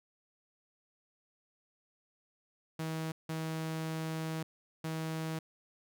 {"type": "tone bursts at uneven times", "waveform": "sawtooth", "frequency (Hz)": 160, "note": "D#3", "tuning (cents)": 49, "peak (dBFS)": -31, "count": 3, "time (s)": [[2.79, 3.12], [3.29, 4.43], [4.84, 5.39]], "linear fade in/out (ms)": 5, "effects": []}